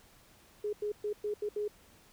sine tone bursts at uneven times, 417.2 Hz, G#4, 8 cents sharp, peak -31 dBFS, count 6, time 0.64-0.73 / 0.82-0.92 / 1.04-1.13 / 1.24-1.34 / 1.42-1.49 / 1.56-1.68 s, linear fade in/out 5 ms, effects pink hiss -61 dBFS RMS until 2.12 s

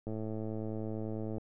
click train, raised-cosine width 2 ms, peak -26 dBFS, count 144, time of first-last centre 0.07-1.382 s, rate 109 Hz, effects none

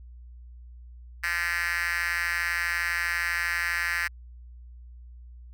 5% pulse tone with high-pass filter, 172.4 Hz, F3, 22 cents flat, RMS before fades -28 dBFS, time 1.23-4.08 s, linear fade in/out 10 ms, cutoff 1800 Hz, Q 4.1, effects added 60 Hz sine -43 dBFS peak until 5.53 s

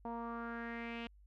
sawtooth tone with low-pass filter sweep, 233.1 Hz, A#3, in tune, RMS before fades -43 dBFS, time 0.05-1.07 s, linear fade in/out 2 ms, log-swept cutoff 860 to 2900 Hz, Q 4.2, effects added 50 Hz sine -59 dBFS peak until 1.26 s

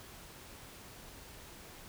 silence, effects pink hiss -52 dBFS RMS until 1.88 s

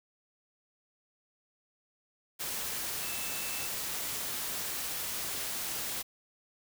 sine tone in noise, 2645 Hz, E7, 5 cents sharp, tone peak -44 dBFS, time 3.01-3.68 s, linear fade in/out 20 ms, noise white, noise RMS -36 dBFS, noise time 2.39-6.03 s, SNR -11 dB, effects none

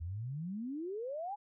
sine exponential sweep, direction up, 77.78 to 850 Hz, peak -37 dBFS, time 0-1.36 s, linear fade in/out 20 ms, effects none

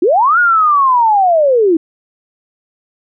sine linear two-way sweep, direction up then down, 309 to 1457 to 309 Hz, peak -7 dBFS, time 0.02-1.77 s, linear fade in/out 5 ms, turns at 0.39 s, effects none

